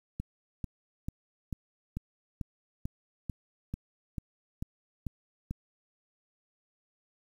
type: click train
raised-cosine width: 5 ms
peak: -22 dBFS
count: 13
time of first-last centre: 0.2-5.51 s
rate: 2.26 Hz
effects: 9-bit